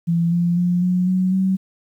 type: tone with pitch steps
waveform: sine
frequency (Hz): 168.9 / 172.85 / 176.89 / 181.02 / 185.25 / 189.58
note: E3 / F3 / F3 / F#3 / F#3 / F#3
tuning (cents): +42 / -18 / +22 / -38 / +2 / +42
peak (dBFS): -15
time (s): 0.07-1.57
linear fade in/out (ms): 20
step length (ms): 250
effects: 9-bit